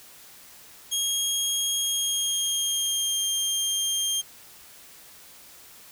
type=tone with pitch glide; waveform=20% pulse; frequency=3268 to 3199 Hz; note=G#7 to G7; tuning=-29 to +34 cents; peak=-18 dBFS; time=0.91-4.22 s; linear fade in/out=20 ms; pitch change=-37 cents; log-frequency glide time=1.77-3.24 s; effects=white hiss -49 dBFS RMS until 5.91 s